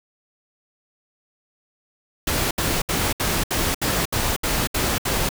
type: noise bursts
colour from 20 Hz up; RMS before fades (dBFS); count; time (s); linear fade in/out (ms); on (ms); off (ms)
pink; -22; 10; 2.27-5.291; 5; 240; 69
effects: none